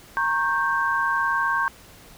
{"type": "chord", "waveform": "sine", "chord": "G diminished", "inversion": "first", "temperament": "equal with one note detuned", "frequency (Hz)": [932.3, 1091.6, 1568], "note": ["Bb5", "Db6", "G6"], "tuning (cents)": [0, -27, 0], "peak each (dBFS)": [-27, -24, -23], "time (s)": [0.17, 1.68], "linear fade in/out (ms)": 0, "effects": ["pink hiss -48 dBFS RMS until 2.17 s"]}